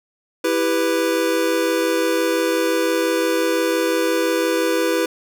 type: chord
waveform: square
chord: E minor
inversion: none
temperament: equal with one note detuned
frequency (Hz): 329.6 / 395.4 / 493.9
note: E4 / G4 / B4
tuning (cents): 0 / +15 / 0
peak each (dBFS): -22 / -24 / -21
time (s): 0.44-5.06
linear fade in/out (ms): 5
effects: none